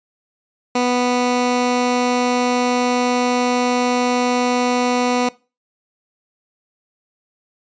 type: tone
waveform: 15% pulse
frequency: 246.9 Hz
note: B3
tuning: in tune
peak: -9 dBFS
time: 0.75-5.29 s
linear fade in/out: 5 ms
effects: noise-tail reverb RT60 0.3 s tail -21 dB re dry + resampled to 16000 Hz